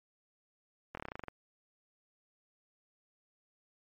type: slowing click train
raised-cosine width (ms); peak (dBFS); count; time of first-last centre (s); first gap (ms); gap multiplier
0.5; -25; 11; 0.95-1.283; 23; 1.08
effects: MP3 48 kbps